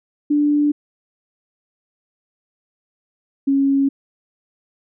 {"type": "tone pair in turn", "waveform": "sine", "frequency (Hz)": [293.7, 275.2], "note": ["D4", "C#4"], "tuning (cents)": [0, -12], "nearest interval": "minor second", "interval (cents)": 112, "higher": "first", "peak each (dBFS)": -13, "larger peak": "neither", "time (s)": [[0.3, 0.72], [3.47, 3.89]], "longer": "neither", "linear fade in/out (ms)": 10, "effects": []}